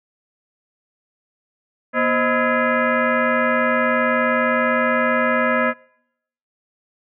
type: tone with frequency modulation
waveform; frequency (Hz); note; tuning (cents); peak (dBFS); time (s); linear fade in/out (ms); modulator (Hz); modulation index
sine; 523.3; C5; 0; -15; 1.93-5.74; 50; 382; 3.9
effects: noise-tail reverb RT60 0.8 s tail -26 dB re dry